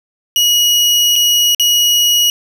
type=tone with dropouts; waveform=30% pulse; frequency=2905 Hz; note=F#7; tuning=32 cents flat; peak=-6 dBFS; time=0.36-2.3 s; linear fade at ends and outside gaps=1 ms; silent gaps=1.157-1.161 / 1.548-1.597 s; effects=8-bit